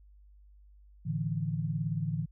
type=chord; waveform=sine; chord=A suspended fourth; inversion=none; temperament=just; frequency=110 / 146.67 / 165 Hz; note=A2 / D3 / E3; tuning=0 / -2 / +2 cents; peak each=-36 / -33 / -33 dBFS; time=1.05-2.26 s; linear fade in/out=20 ms; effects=added 50 Hz sine -54 dBFS peak until 2.31 s